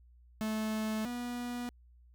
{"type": "tone pair in turn", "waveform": "45% pulse", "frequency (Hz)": [217.5, 243.2], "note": ["A3", "B3"], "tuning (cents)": [-20, -26], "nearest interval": "major second", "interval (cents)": 194, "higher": "second", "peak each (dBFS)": [-32, -36], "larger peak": "first", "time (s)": [[0.41, 1.05], [1.05, 1.69]], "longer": "neither", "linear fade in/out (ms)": 0, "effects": ["added 60 Hz sine -57 dBFS peak until 2.14 s"]}